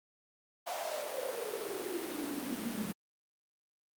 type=noise with high-pass filter sweep; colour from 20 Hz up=pink; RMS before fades=-38 dBFS; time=0.66-2.93 s; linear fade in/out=20 ms; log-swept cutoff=720 to 200 Hz; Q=7.9; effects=Opus 48 kbps